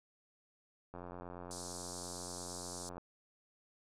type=click train; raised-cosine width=1 ms; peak=-33 dBFS; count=182; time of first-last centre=0.94-2.981 s; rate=88.7 Hz
type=band-pass noise; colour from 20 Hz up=white; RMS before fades=-48 dBFS; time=1.51-2.89 s; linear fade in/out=0 ms; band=4200 to 9600 Hz; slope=48 dB/octave
effects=none